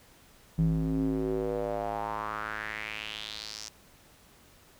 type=tone with band-pass filter sweep; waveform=square; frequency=53.7 Hz; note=A1; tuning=41 cents flat; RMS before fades=-32 dBFS; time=0.58-3.69 s; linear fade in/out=5 ms; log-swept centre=160 to 5900 Hz; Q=3.7; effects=pink hiss -58 dBFS RMS until 4.79 s